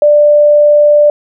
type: tone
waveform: sine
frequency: 591 Hz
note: D5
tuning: 11 cents sharp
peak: -3 dBFS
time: 0.02-1.1 s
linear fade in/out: 2 ms
effects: none